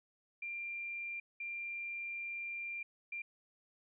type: tone bursts at uneven times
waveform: sine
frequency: 2381 Hz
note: D7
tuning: 23 cents sharp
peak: -39 dBFS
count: 3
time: 0.42-1.2 / 1.4-2.83 / 3.12-3.22 s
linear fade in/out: 5 ms
effects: none